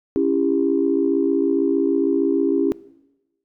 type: chord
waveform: sine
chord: C# diminished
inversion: none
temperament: just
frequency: 277.2 / 332.6 / 399.1 Hz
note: C#4 / E4 / G4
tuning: 0 / +16 / +31 cents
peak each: -20 dBFS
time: 0.16-2.72 s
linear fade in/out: 0 ms
effects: noise-tail reverb RT60 1.0 s tail -21 dB re dry + tanh soft clip ceiling -6 dBFS